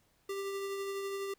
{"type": "tone with tremolo", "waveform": "square", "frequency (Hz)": 394.3, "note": "G4", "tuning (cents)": 10, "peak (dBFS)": -35, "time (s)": [0.29, 1.34], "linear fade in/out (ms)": 5, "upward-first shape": "triangle", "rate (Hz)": 12, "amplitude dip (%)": 30, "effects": ["pink hiss -71 dBFS RMS until 1.38 s"]}